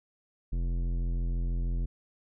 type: tone with tanh clipping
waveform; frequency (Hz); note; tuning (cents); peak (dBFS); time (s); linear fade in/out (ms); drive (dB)
sine; 43.12; F1; -21; -29; 0.52-1.86; 10; 14
effects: none